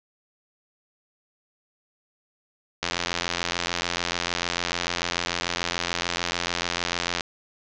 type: click train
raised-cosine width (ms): 0.2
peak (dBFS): -7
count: 381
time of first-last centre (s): 2.83-7.208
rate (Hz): 86.8
effects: resampled to 16000 Hz + 8-bit